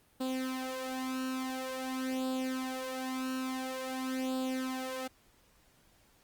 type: tone with flanger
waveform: sawtooth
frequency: 259.7 Hz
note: C4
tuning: 13 cents flat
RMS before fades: -36 dBFS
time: 0.2-5.08 s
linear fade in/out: 10 ms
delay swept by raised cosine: 0.24 to 3.14 ms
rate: 0.48 Hz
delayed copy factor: +0.75
effects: pink hiss -66 dBFS RMS until 6.23 s + Opus 32 kbps